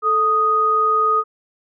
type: tone pair together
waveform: sine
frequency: 438.2 / 1244.5 Hz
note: A4 / D#6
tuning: -7 / 0 cents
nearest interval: octave + tritone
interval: 1807 cents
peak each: -23 / -14 dBFS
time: 0.02-1.24 s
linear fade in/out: 50 ms
effects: none